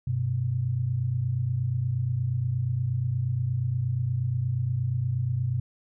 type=tone pair together; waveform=sine; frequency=97.76 / 126.2 Hz; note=G2 / B2; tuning=-4 / +38 cents; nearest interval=major third; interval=442 cents; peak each=-30 / -25 dBFS; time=0.07-5.6 s; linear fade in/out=5 ms; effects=none

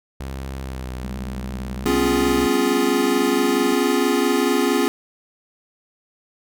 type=tone with pitch glide; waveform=sawtooth; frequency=66.8 to 63.05 Hz; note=C2 to B1; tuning=+36 to +36 cents; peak=-24 dBFS; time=0.2-2.47 s; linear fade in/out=5 ms; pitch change=-100 cents; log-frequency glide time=0.58-0.93 s
type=tone with tremolo; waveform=sine; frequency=201.2 Hz; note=G3; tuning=45 cents sharp; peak=-29 dBFS; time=1.04-3.73 s; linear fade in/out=2 ms; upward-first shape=sine; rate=18 Hz; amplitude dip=60%
type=chord; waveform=square; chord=C# dominant seventh; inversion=third; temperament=equal with one note detuned; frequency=252.7 / 277.2 / 349.2 / 415.3 Hz; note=B3 / C#4 / E#4 / G#4; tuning=+40 / 0 / 0 / 0 cents; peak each=-23 dBFS; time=1.86-4.88 s; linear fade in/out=0 ms
effects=none

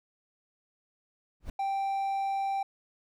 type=noise with exponential growth; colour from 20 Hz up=brown; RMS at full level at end=-30 dBFS; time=1.4-1.5 s; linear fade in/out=5 ms; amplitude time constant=21 ms
type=tone; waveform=triangle; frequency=784 Hz; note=G5; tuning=in tune; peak=-26 dBFS; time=1.59-2.63 s; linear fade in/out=5 ms
effects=none

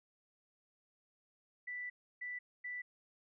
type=tone bursts at uneven times; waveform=sine; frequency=1975.5 Hz; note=B6; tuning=in tune; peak=-40 dBFS; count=3; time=1.67-1.9 / 2.21-2.39 / 2.64-2.82 s; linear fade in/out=10 ms; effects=none

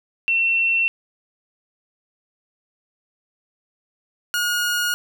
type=tone pair in turn; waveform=sine / sawtooth; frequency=2705 / 1437.5 Hz; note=E7 / F6; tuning=+44 / +50 cents; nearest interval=major seventh; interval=1094 cents; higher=first; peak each=-16 dBFS; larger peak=neither; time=0.28-0.88 / 4.34-4.94 s; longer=neither; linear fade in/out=0 ms; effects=none

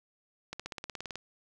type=accelerating click train; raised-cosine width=0.2 ms; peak=-21 dBFS; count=12; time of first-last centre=0.53-1.156 s; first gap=66 ms; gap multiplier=0.97; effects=none

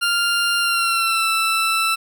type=tone with pitch glide; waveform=20% pulse; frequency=1396.9 to 1326.9 Hz; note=F6 to E6; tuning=0 to +11 cents; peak=-12 dBFS; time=0.01-1.96 s; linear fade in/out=20 ms; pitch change=-89 cents; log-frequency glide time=0.59-1.28 s; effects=none

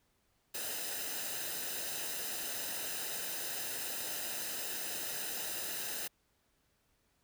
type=noise with comb filter; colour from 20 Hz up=white; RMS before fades=-39 dBFS; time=0.54-6.08 s; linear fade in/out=10 ms; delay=0.89 ms; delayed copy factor=-0.6; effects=pink hiss -75 dBFS RMS until 7.23 s

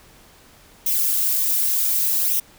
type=noise with flanger; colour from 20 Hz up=violet; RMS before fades=-20 dBFS; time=0.86-2.4 s; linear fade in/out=5 ms; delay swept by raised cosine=0.32 to 5.12 ms; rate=0.67 Hz; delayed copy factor=+0.6; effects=pink hiss -50 dBFS RMS until 2.58 s

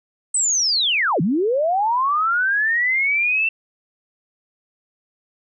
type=linear two-way sweep; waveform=sine; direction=down then up; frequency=8270 to 146.83 to 2692 Hz; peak=-16 dBFS; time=0.34-3.49 s; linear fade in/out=5 ms; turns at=1.21 s; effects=none

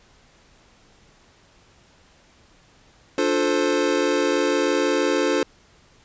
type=chord; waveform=square; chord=D minor seventh; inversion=none; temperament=equal with one note detuned; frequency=293.7 / 354.1 / 440 / 523.3 Hz; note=D4 / F4 / A4 / C5; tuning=0 / +24 / 0 / 0 cents; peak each=-25 dBFS; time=3.18-5.43 s; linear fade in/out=2 ms
type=noise; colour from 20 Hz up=violet; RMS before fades=-40 dBFS; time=4.03-4.81 s; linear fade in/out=0 ms
effects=pink hiss -55 dBFS RMS until 6.04 s + resampled to 16000 Hz

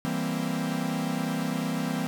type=chord; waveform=45% pulse; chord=C dominant seventh; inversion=first; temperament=equal; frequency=164.81 / 196 / 233.1 / 261.6 Hz; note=E3 / G3 / Bb3 / C4; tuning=0 / 0 / 0 / 0 cents; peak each=-32 / -34 / -33 / -32 dBFS; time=0.05-2.07 s; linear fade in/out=0 ms; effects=none

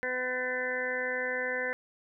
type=harmonic tone; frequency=252.9 Hz; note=B3; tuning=41 cents sharp; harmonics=1 / 2 / 3 / 4 / 6 / 7 / 8; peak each=-45 / -34 / -45 / -45 / -37 / -34 / -37 dBFS; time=0.03-1.73 s; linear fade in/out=0 ms; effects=none

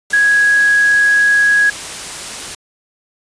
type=tone in noise; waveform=sine; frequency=1661.2 Hz; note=G#6; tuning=in tune; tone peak=-8 dBFS; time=0.13-1.7 s; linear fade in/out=5 ms; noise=white; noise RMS=-26 dBFS; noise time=0.1-2.55 s; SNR=+15 dB; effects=resampled to 22050 Hz

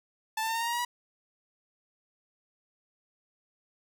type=tone with pitch steps; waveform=sawtooth; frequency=880 / 892.3 / 904.7 / 917.4 / 930.2 / 943.2 / 956.3 / 969.7 Hz; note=A5 / A5 / A5 / A#5 / A#5 / A#5 / A#5 / B5; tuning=0 / +24 / +48 / -28 / -4 / +20 / +44 / -32 cents; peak=-25 dBFS; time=0.37-0.85 s; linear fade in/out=5 ms; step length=60 ms; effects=none

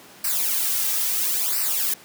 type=noise with flanger; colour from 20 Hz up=blue; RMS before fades=-23 dBFS; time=0.24-1.94 s; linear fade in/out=5 ms; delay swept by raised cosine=0.29 to 2.79 ms; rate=0.74 Hz; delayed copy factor=-0.9; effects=pink hiss -46 dBFS RMS until 2.04 s + high-pass 200 Hz 12 dB/octave

